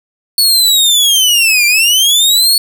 sawtooth linear two-way sweep, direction down then up, 4435 to 2343 to 4435 Hz, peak -4 dBFS, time 0.38-2.58 s, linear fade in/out 2 ms, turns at 1.66 s, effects none

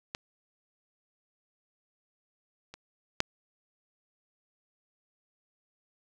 clicks, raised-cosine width 0.2 ms, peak -17 / -27 / -7 dBFS, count 3, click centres 0.149 / 2.74 / 3.204 s, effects none

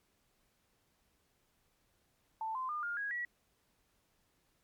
sine tone with pitch steps, 885 / 1034.4 / 1208.9 / 1413 / 1651.5 / 1930.2 Hz, A5 / C6 / D6 / F6 / G#6 / B6, +10 / -20 / +50 / +20 / -10 / -40 cents, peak -35 dBFS, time 2.41-3.25 s, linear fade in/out 2 ms, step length 140 ms, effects pink hiss -75 dBFS RMS until 4.63 s + MP3 96 kbps

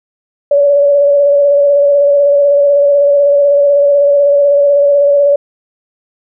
sine tone with vibrato, 570 Hz, C#5, 48 cents sharp, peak -5 dBFS, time 0.51-5.36 s, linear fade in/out 5 ms, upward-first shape square, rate 16 Hz, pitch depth 19 cents each way, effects none

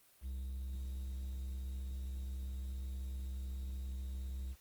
triangle tone with quantisation, 65.41 Hz, C2, in tune, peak -37 dBFS, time 0.21-4.56 s, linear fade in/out 50 ms, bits 11, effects white hiss -66 dBFS RMS until 4.6 s + Opus 32 kbps

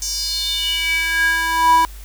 square tone with high-pass filter sweep, 327.8 Hz, E4, 10 cents flat, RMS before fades -18 dBFS, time 0.02-1.85 s, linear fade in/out 0 ms, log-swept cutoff 6100 to 850 Hz, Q 5.8, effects added 50 Hz sine -33 dBFS peak until 2.04 s + white hiss -44 dBFS RMS until 2.04 s

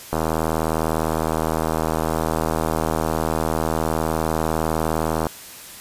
click train, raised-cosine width 1 ms, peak -7 dBFS, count 411, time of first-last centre 0.13-5.268 s, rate 79.8 Hz, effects white hiss -39 dBFS RMS until 5.8 s + resampled to 32000 Hz

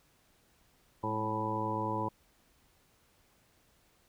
harmonic tone with a mistuned harmonic, 109.4 Hz, A2, 9 cents flat, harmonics 1 / 2 / 3 / 4 / 5 / 7 / 8 / 9, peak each -39 / -41 / -39 / -42 / -41 / -47 / -39 / -35 dBFS, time 1.03-2.09 s, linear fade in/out 10 ms, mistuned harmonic 2, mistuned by -55 cents, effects pink hiss -68 dBFS RMS until 4.08 s

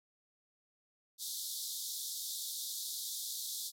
pink band-pass noise, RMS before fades -41 dBFS, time 1.18-3.72 s, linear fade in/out 50 ms, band 3500 to 16000 Hz, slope 96 dB/octave, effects none

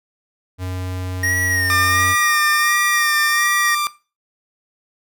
square tone, 92 Hz, F#2, 9 cents flat, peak -24 dBFS, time 0.58-2.16 s, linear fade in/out 50 ms
square tone with vibrato, 1864.7 Hz, A#6, in tune, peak -18 dBFS, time 1.23-3.75 s, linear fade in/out 5 ms, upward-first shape sine, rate 1.4 Hz, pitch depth 58 cents each way
sawtooth tone with pitch glide, 1201 to 1185.1 Hz, D6 to D6, +38 to +15 cents, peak -14 dBFS, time 1.7-3.87 s, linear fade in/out 0 ms, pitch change -23 cents, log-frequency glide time 2.18-3.66 s
effects noise-tail reverb RT60 0.3 s tail -17 dB re dry

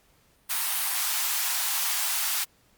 white high-pass noise, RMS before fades -27 dBFS, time 0.49-2.45 s, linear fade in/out 20 ms, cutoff 720 Hz, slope 48 dB/octave, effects pink hiss -63 dBFS RMS until 2.77 s + Opus 48 kbps

